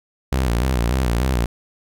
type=tone with vibrato; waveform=sawtooth; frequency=61.74 Hz; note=B1; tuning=in tune; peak=-13 dBFS; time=0.32-1.46 s; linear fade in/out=5 ms; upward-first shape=square; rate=3.4 Hz; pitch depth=100 cents each way; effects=none